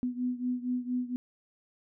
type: beating tone pair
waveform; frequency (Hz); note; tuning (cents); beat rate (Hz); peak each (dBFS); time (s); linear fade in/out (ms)
sine; 247.5 / 251.8; B3 / B3; +4 / +34; 4.3; -31 / -34; 0.03-1.16; 0
effects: none